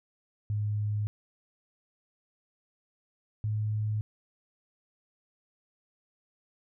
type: tone pair in turn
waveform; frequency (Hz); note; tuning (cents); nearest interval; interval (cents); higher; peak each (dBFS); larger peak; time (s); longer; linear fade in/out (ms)
sine; 104.8 / 107; G#2 / A2; +16 / -48; unison; 36; second; -27; neither; 0.5-1.07 / 3.44-4.01; neither; 0
effects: none